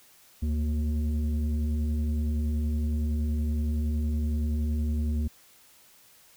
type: tone pair together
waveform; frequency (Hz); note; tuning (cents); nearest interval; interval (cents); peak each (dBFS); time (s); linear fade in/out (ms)
sine; 73.3 / 230.6; D2 / A#3; -3 / -19; octave + minor sixth; 1984; -23 / -30; 0.42-5.28; 10
effects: tanh soft clip ceiling -22 dBFS + white hiss -57 dBFS RMS until 6.36 s